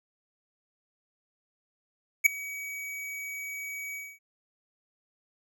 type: tone with ADSR envelope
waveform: square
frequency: 2267 Hz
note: C#7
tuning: 38 cents sharp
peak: -13 dBFS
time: 2.24-4.19 s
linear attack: 23 ms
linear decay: 3 ms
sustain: -23 dB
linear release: 240 ms
effects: none